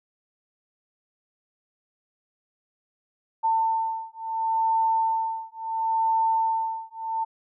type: beating tone pair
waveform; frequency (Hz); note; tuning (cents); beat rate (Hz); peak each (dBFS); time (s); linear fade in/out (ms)
sine; 896 / 896.72; A5 / A5; +31 / +33; 0.72; -25; 3.43-7.25; 20
effects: none